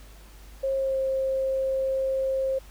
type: tone with pitch glide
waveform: sine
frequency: 538 to 531.8 Hz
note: C5 to C5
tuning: +48 to +28 cents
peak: -23 dBFS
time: 0.63-2.59 s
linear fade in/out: 10 ms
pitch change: -20 cents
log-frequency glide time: 0.77-0.98 s
effects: added 50 Hz sine -46 dBFS peak until 2.7 s + pink hiss -53 dBFS RMS until 2.7 s